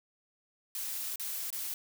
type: noise with dropouts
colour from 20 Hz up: blue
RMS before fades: -37 dBFS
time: 0.75-1.74 s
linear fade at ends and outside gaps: 1 ms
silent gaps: 1.158-1.197 / 1.504-1.527 s
effects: none